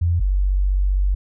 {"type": "tone pair in turn", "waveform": "sine", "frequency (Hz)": [85.6, 47.63], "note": ["F2", "G1"], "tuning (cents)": [-34, -49], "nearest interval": "minor seventh", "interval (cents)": 1015, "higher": "first", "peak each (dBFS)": -15, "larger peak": "neither", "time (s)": [[0.01, 0.2], [0.2, 1.15]], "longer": "second", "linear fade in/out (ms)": 10, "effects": []}